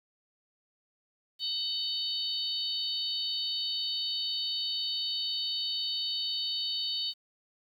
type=tone cluster; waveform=sine; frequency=3026 / 3720 / 4478 Hz; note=F#7 / A#7 / C#8; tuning=+38 / -4 / +17 cents; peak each=-36 / -35 / -33 dBFS; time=1.39-7.14 s; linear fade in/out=50 ms; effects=10-bit